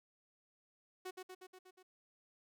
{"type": "tone with echo", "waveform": "sawtooth", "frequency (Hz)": 370, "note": "F#4", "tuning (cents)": 0, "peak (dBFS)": -39, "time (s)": [1.05, 1.11], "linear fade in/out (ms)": 10, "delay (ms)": 120, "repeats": 6, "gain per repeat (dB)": -3, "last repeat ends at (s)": 1.83, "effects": []}